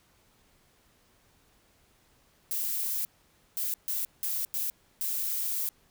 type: noise bursts at uneven times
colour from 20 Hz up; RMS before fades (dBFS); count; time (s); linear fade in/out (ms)
violet; -31; 6; 2.51-3.05 / 3.57-3.74 / 3.88-4.05 / 4.23-4.45 / 4.54-4.7 / 5.01-5.69; 0
effects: pink hiss -65 dBFS RMS until 5.9 s